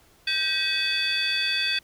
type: tone cluster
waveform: sine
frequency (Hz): 1571 / 1917 / 2553 / 3447 / 4579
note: G6 / A#6 / D#7 / A7 / D8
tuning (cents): +3 / +48 / +44 / -36 / -45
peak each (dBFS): -30 / -33 / -27 / -26 / -27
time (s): 0.27-1.79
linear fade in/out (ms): 5
effects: tanh soft clip ceiling -16 dBFS + pink hiss -58 dBFS RMS until 1.83 s